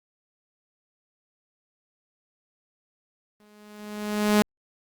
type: tone with exponential growth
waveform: sawtooth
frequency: 209.5 Hz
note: G#3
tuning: 15 cents sharp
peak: -11 dBFS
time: 3.4-4.42 s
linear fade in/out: 0 ms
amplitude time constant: 220 ms
effects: Opus 32 kbps